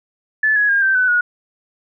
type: tone with pitch steps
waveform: sine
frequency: 1736 / 1674.9 / 1616 / 1559.2 / 1504.3 / 1451.4 Hz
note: A6 / G#6 / G#6 / G6 / F#6 / F#6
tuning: -24 / +14 / -48 / -10 / +28 / -34 cents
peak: -12 dBFS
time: 0.43-1.21 s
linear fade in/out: 5 ms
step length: 130 ms
effects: none